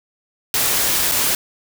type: noise with dropouts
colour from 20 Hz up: white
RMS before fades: -18 dBFS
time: 0.54-1.35 s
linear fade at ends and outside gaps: 1 ms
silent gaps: 1.115-1.119 s
effects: none